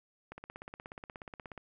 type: click train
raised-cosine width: 0.5 ms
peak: -29 dBFS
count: 22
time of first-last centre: 0.32-1.577 s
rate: 16.7 Hz
effects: none